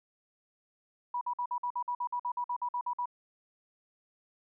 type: tone bursts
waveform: sine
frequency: 975 Hz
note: B5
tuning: 23 cents flat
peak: -30 dBFS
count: 16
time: 1.14-3.057 s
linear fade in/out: 5 ms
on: 72 ms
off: 51 ms
effects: none